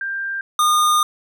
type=tone pair in turn; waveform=sine / square; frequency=1587 / 1219.7 Hz; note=G6 / D#6; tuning=+21 / -35 cents; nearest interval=perfect fourth; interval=456 cents; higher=first; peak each=-22 / -14 dBFS; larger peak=second; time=0.01-0.41 / 0.59-1.03 s; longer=second; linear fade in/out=2 ms; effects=none